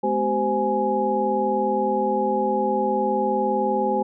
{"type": "tone cluster", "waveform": "sine", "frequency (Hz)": [211.6, 251.2, 386.2, 516, 835], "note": ["G#3", "B3", "G4", "C5", "G#5"], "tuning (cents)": [33, 30, -26, -24, 9], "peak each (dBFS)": [-27, -31, -26, -25, -23], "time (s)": [0.03, 4.03], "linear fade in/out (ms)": 10, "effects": []}